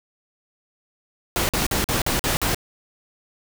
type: noise bursts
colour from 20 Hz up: pink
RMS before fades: -22 dBFS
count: 7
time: 1.36-2.546 s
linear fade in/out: 0 ms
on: 130 ms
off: 46 ms
effects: none